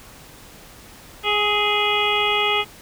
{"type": "harmonic tone with a mistuned harmonic", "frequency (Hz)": 415.3, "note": "G#4", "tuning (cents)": 0, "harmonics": [1, 2, 3, 5, 6, 7, 8], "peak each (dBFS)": [-25, -25, -25, -25, -25, -25, -25], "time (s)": [1.23, 2.65], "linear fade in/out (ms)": 50, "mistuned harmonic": 3, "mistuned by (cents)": 23, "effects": ["pink hiss -44 dBFS RMS until 2.81 s"]}